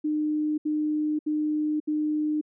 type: tone bursts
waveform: sine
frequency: 303.7 Hz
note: D#4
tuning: 42 cents flat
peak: -23 dBFS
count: 4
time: 0.04-2.413 s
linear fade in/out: 10 ms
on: 540 ms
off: 71 ms
effects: none